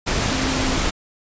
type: tone in noise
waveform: sine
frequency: 261.6 Hz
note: C4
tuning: in tune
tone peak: -25 dBFS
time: 0.3-0.77 s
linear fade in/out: 20 ms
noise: pink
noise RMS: -21 dBFS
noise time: 0.06-0.91 s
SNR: -7 dB
effects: resampled to 16000 Hz